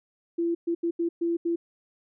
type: tone bursts at uneven times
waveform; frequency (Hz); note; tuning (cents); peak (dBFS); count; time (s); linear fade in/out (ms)
sine; 338.5; E4; +46; -23; 6; 0.38-0.55 / 0.67-0.75 / 0.83-0.91 / 0.99-1.09 / 1.21-1.37 / 1.45-1.56; 10
effects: none